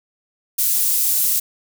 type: high-pass noise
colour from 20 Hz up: pink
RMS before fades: -18 dBFS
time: 0.58-1.4 s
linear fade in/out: 10 ms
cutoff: 11000 Hz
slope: 12 dB/octave
effects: none